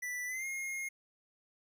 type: tone with pitch glide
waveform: square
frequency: 1975.5 to 2142 Hz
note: B6 to C7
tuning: 0 to +40 cents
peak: -37 dBFS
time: 0.02-0.89 s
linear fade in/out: 10 ms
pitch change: +140 cents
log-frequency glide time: 0.27-0.46 s
effects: 13-bit